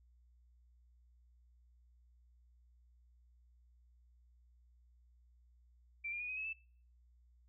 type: tone with pitch steps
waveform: sine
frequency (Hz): 2349 / 2404 / 2460 / 2518 / 2576 / 2637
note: D7 / D7 / D#7 / D#7 / E7 / E7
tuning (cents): 0 / +40 / -20 / +20 / -41 / 0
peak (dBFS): -39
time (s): 6.04-6.532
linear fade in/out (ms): 10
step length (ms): 82
effects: noise-tail reverb RT60 0.5 s tail -23 dB re dry + added 60 Hz sine -64 dBFS peak until 7.48 s